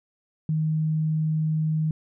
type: tone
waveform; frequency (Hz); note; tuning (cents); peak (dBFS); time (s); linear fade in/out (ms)
sine; 156.5; D#3; +10; -21; 0.49-1.91; 2
effects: none